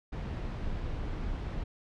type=noise; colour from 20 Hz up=brown; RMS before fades=-35 dBFS; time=0.12-1.64 s; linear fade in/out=10 ms; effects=low-pass 4000 Hz 12 dB/octave